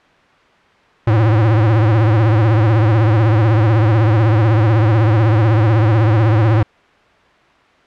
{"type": "tone with vibrato", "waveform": "square", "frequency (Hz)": 110, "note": "A2", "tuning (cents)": 0, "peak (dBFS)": -10, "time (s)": [1.07, 6.63], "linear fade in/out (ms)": 5, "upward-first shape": "triangle", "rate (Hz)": 16, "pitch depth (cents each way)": 140, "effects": ["white hiss -49 dBFS RMS until 7.86 s", "low-pass 2000 Hz 12 dB/octave"]}